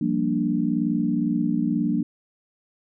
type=chord; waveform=sine; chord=G minor seventh; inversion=third; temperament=equal with one note detuned; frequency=173.81 / 196 / 233.1 / 293.7 Hz; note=F3 / G3 / Bb3 / D4; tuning=-8 / 0 / 0 / 0 cents; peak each=-27 / -28 / -24 / -25 dBFS; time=0.01-2.03 s; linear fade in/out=5 ms; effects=none